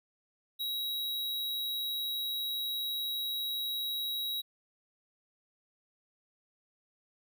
square tone, 3853 Hz, B7, 44 cents flat, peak -33 dBFS, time 0.59-4.42 s, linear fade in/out 20 ms, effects none

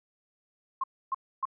sine tone bursts, 1067 Hz, C6, 34 cents sharp, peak -26 dBFS, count 3, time 0.81-1.454 s, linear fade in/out 5 ms, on 28 ms, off 280 ms, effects none

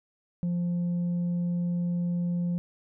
sine tone with tanh clipping, 174.61 Hz, F3, in tune, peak -26 dBFS, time 0.43-2.58 s, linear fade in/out 0 ms, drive 2 dB, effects none

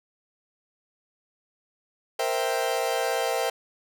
40% pulse chord, C dominant seventh, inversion third, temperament equal, 466.2 / 523.3 / 659.3 / 784 Hz, Bb4 / C5 / E5 / G5, 0 / 0 / 0 / 0 cents, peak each -29 dBFS, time 2.19-3.5 s, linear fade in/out 5 ms, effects none

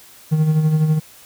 triangle tone with tremolo, 155.56 Hz, D#3, in tune, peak -9 dBFS, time 0.31-1 s, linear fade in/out 20 ms, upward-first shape sine, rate 12 Hz, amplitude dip 50%, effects white hiss -45 dBFS RMS until 1.25 s

